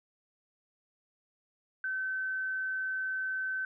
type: tone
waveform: sine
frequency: 1532 Hz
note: G6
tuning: 40 cents flat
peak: -31 dBFS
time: 1.84-3.65 s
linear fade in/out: 2 ms
effects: none